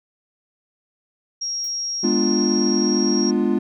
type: tone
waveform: sine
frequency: 5600 Hz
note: F8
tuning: 4 cents sharp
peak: -23 dBFS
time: 1.41-3.31 s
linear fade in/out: 10 ms
type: noise with exponential decay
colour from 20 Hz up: blue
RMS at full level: -38 dBFS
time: 1.64-1.75 s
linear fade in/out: 2 ms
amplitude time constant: 22 ms
type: chord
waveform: triangle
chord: G# diminished seventh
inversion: none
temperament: equal with one note detuned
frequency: 207.7 / 246.9 / 296 / 349.2 Hz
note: G#3 / B3 / D4 / F4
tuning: 0 / 0 / +14 / 0 cents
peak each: -20 / -20 / -22 / -20 dBFS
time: 2.03-3.59 s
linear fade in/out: 10 ms
effects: none